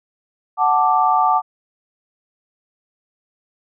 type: chord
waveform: sine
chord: D major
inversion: first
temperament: equal with one note detuned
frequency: 742.1 / 880 / 1174.7 Hz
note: F#5 / A5 / D6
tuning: +5 / 0 / 0 cents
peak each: -17 dBFS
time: 0.57-1.42 s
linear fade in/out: 50 ms
effects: none